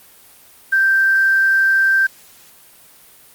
sine tone with quantisation, 1568 Hz, G6, in tune, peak -11 dBFS, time 0.72-2.07 s, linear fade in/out 10 ms, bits 6, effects white hiss -46 dBFS RMS until 3.34 s + Opus 32 kbps

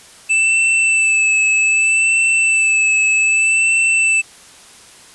square tone with vibrato, 2637 Hz, E7, in tune, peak -12 dBFS, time 0.29-4.22 s, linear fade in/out 20 ms, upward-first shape sine, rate 0.64 Hz, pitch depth 27 cents each way, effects white hiss -42 dBFS RMS until 5.14 s + resampled to 24000 Hz

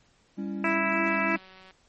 triangle chord, C# diminished, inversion second, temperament just, 199.57 / 277.2 / 332.6 Hz, G3 / C#4 / E4, +31 / 0 / +16 cents, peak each -30 / -34 / -36 dBFS, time 0.37-1.38 s, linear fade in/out 20 ms
harmonic tone, 329.6 Hz, E4, in tune, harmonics 1 / 2 / 3 / 4 / 5 / 6 / 7 / 8, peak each -32 / -32 / -32 / -32 / -32 / -32 / -32 / -32 dBFS, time 0.64-1.36 s, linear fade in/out 2 ms
blue noise with tremolo, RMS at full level -45 dBFS, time 0.65-1.38 s, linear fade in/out 2 ms, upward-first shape sine, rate 4.7 Hz, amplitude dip 70%
click train, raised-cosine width 0.3 ms, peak -35 dBFS, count 123, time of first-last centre 1.06-1.709 s, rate 188 Hz
effects pink hiss -64 dBFS RMS until 1.88 s + MP3 32 kbps

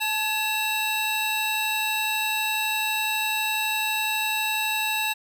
square tone cluster, 870 / 1692 / 2682 / 3835 Hz, A5 / G#6 / E7 / A#7, -20 / +32 / +29 / +48 cents, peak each -30 / -34 / -27 / -31 dBFS, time 0-5.14 s, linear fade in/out 20 ms, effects none

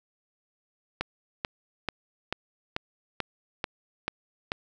click train, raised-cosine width 0.3 ms, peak -12 dBFS, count 9, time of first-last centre 1.01-4.519 s, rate 2.28 Hz, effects none

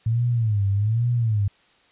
sine tone with vibrato, 109.3 Hz, A2, 11 cents flat, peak -18 dBFS, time 0.06-1.48 s, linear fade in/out 5 ms, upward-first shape sine, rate 1.2 Hz, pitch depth 180 cents each way, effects white hiss -58 dBFS RMS until 1.91 s + resampled to 8000 Hz

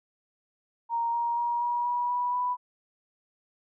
sine tone with pitch steps, 932 / 941.2 / 950.5 / 959.9 / 969.3 / 978.9 / 988.6 Hz, A#5 / A#5 / A#5 / B5 / B5 / B5 / B5, -1 / +16 / +33 / -50 / -33 / -16 / +1 cents, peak -25 dBFS, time 0.89-2.57 s, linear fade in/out 50 ms, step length 240 ms, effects none

